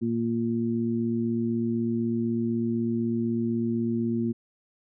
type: harmonic tone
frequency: 116 Hz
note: A#2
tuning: 8 cents flat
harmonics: 1 / 2 / 3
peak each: -33 / -25 / -31 dBFS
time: 0.01-4.33 s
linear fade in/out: 20 ms
effects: none